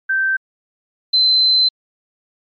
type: tone pair in turn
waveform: sine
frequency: 1557 / 4069 Hz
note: G6 / C8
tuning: -12 / -49 cents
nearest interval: octave + perfect fourth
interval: 1663 cents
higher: second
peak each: -14 / -10 dBFS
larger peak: second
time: 0.09-0.37 / 1.13-1.69 s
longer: second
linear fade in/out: 10 ms
effects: MP3 64 kbps